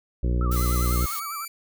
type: harmonic tone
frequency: 60.3 Hz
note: B1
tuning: 41 cents flat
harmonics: 1 / 2 / 3 / 4 / 5 / 6 / 7 / 8 / 9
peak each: -21 / -29 / -33 / -39 / -36 / -37 / -42 / -44 / -43 dBFS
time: 0.23-1.06 s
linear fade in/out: 5 ms
type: tone with vibrato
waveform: sine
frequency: 1244.5 Hz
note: D#6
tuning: in tune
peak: -31 dBFS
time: 0.41-1.45 s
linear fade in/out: 2 ms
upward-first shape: sine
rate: 10 Hz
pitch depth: 150 cents each way
type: noise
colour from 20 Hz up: blue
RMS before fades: -33 dBFS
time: 0.51-1.2 s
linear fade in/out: 10 ms
type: tone with pitch glide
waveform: 5% pulse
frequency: 2037 to 2326 Hz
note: C7 to D7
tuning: -47 to -17 cents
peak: -25 dBFS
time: 0.56-1.48 s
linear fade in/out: 5 ms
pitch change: +230 cents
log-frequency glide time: 0.83-1.33 s
effects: none